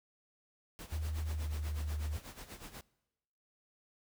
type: noise with tremolo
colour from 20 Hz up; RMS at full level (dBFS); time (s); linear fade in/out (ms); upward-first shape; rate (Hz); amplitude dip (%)
pink; -47; 0.79-2.81; 0; sine; 8.2; 75
type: tone with pitch glide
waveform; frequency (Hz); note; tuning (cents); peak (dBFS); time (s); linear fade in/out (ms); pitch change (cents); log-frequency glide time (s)
sine; 77.78 to 75.65; D#2 to D#2; 0 to -48; -34; 0.92-2.17; 5; -48; 1.26-1.5
effects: noise-tail reverb RT60 1.0 s tail -23 dB re dry